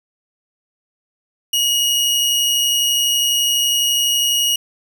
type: tone with amplitude modulation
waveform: sawtooth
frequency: 2885 Hz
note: F#7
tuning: 44 cents flat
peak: -10 dBFS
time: 1.53-4.56 s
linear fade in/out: 5 ms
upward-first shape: sine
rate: 132 Hz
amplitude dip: 30%
effects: none